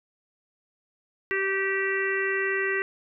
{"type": "harmonic tone", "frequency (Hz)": 388.2, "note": "G4", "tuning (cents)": -17, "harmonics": [1, 3, 4, 5, 6, 7], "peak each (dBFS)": [-28, -37, -32, -27, -39, -36], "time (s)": [1.31, 2.82], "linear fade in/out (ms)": 0, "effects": []}